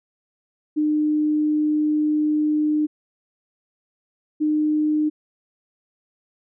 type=tone pair in turn; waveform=sine; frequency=303 / 304.4 Hz; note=D#4 / D#4; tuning=-46 / -38 cents; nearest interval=unison; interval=8 cents; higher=second; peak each=-17 / -17 dBFS; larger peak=neither; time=0.76-2.87 / 4.4-5.1 s; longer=first; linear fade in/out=20 ms; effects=none